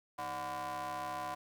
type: ring-modulated tone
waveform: 35% pulse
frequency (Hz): 140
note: C#3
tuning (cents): +18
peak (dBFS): -33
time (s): 0.18-1.35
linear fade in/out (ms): 10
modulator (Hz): 873
effects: 11-bit